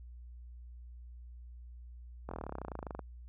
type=slowing click train; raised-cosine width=1 ms; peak=-26 dBFS; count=23; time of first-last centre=2.29-2.992 s; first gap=23 ms; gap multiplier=1.03; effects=added 60 Hz sine -47 dBFS peak until 3.28 s